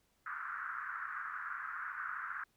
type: band-pass noise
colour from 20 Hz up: white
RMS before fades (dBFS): -42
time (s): 0.26-2.44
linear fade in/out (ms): 5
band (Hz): 1200 to 1600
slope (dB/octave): 48
effects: pink hiss -75 dBFS RMS until 2.56 s